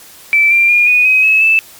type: tone with pitch steps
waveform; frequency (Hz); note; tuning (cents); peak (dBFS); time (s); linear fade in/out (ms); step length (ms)
sine; 2324 / 2373 / 2423 / 2474 / 2526 / 2579 / 2633; D7 / D7 / D#7 / D#7 / D#7 / E7 / E7; -19 / +17 / -47 / -10 / +26 / -39 / -3; -6; 0.33-1.59; 0; 180
effects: white hiss -38 dBFS RMS until 1.79 s + MP3 96 kbps